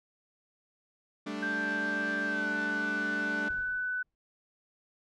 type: chord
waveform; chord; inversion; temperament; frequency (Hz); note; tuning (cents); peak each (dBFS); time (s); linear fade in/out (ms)
sawtooth; G suspended second; none; equal; 196 / 220 / 293.7; G3 / A3 / D4; 0 / 0 / 0; -37 / -35 / -33; 1.26-3.49; 10
type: tone with pitch glide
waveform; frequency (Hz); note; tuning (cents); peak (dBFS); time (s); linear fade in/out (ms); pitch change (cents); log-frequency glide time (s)
sine; 1568 to 1496.3; G6 to F#6; 0 to +19; -30; 1.42-4.03; 10; -81; 2.27-2.48
type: noise with exponential decay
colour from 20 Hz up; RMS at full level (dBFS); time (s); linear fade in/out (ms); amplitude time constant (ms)
brown; -44; 3.5-4.15; 1; 140
effects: low-pass 5000 Hz 12 dB/octave